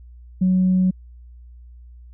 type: tone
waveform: sine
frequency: 185 Hz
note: F#3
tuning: in tune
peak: -13 dBFS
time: 0.41-0.91 s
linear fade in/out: 10 ms
effects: tanh soft clip ceiling -10 dBFS + added 60 Hz sine -40 dBFS peak until 2.13 s